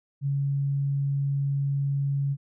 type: tone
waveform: sine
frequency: 139.7 Hz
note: C#3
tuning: 14 cents sharp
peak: -23 dBFS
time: 0.21-2.37 s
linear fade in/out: 50 ms
effects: none